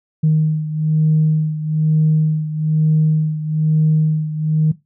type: beating tone pair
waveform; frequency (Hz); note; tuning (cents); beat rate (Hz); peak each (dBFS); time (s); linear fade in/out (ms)
sine; 155.3 / 156.4; D#3 / D#3; -3 / +9; 1.1; -13 / -18; 0.23-4.72; 10
effects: noise-tail reverb RT60 0.2 s tail -17 dB re dry + tanh soft clip ceiling -6 dBFS